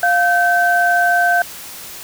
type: tone pair together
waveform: sine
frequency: 702 / 1542.6 Hz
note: F5 / G6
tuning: +9 / -28 cents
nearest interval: octave + major second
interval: 1363 cents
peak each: -14 dBFS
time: 0.03-1.42 s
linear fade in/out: 2 ms
effects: white hiss -33 dBFS RMS until 2.03 s